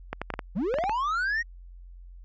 clicks, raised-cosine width 0.5 ms, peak -15 dBFS, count 9, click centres 0.13 / 0.216 / 0.303 / 0.339 / 0.392 / 0.741 / 0.786 / 0.839 / 0.895 s
triangle linear sweep, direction up, 150.2 to 1907 Hz, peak -23 dBFS, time 0.55-1.43 s, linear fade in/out 20 ms
effects added 44 Hz sine -43 dBFS peak until 2.24 s + resampled to 16000 Hz

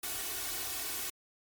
white noise with comb filter, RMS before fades -37 dBFS, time 0.03-1.1 s, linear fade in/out 5 ms, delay 2.7 ms, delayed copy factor +0.8, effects MP3 96 kbps

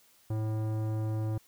sine tone with tanh clipping, 109 Hz, A2, 16 cents flat, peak -31 dBFS, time 0.3-1.38 s, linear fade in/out 5 ms, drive 16 dB, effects white hiss -63 dBFS RMS until 1.47 s

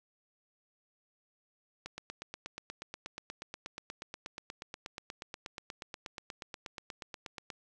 click train, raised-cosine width 0.2 ms, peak -24 dBFS, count 48, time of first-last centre 1.86-7.502 s, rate 8.33 Hz, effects none

